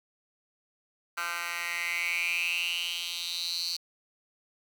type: tone with high-pass filter sweep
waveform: 10% pulse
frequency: 171.9 Hz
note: F3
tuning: 27 cents flat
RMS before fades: -32 dBFS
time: 1.17-3.77 s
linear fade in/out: 10 ms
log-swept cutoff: 1500 to 4500 Hz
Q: 7.8
effects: 8-bit